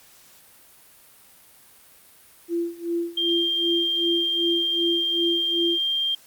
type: tone with tremolo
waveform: sine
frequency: 340.7 Hz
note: F4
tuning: 43 cents flat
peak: -21 dBFS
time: 2.48-5.79 s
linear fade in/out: 50 ms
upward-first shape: sine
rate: 2.6 Hz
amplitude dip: 90%
type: tone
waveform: sine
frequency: 3188 Hz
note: G7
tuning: 28 cents sharp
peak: -21 dBFS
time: 3.17-6.15 s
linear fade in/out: 5 ms
effects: white hiss -52 dBFS RMS until 6.26 s + Opus 48 kbps